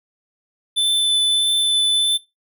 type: tone with vibrato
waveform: square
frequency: 3518 Hz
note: A7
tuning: 1 cent flat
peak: -15 dBFS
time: 0.76-2.18 s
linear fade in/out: 20 ms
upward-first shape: triangle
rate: 1.6 Hz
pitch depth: 10 cents each way
effects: noise-tail reverb RT60 0.2 s tail -17 dB re dry